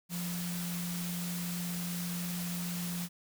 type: tone in noise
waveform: sine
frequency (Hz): 175.2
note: F3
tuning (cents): +6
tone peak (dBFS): -35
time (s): 0.09-3.09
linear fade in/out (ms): 50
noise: white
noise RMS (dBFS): -41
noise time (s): 0.09-3.09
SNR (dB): +3
effects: none